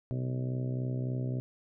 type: harmonic tone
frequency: 63.5 Hz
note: B1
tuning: 49 cents sharp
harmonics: 2 / 3 / 4 / 5 / 6 / 7 / 8 / 9 / 10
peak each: -31 / -46 / -39 / -48 / -44 / -50 / -53 / -49 / -50 dBFS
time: 0.11-1.4 s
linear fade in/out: 0 ms
effects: none